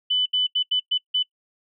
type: tone bursts at uneven times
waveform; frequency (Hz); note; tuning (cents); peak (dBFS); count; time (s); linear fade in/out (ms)
sine; 3000; F#7; +23; -18; 6; 0.1-0.26 / 0.33-0.47 / 0.55-0.63 / 0.71-0.8 / 0.91-0.98 / 1.14-1.23; 10
effects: noise-tail reverb RT60 0.1 s tail -23 dB re dry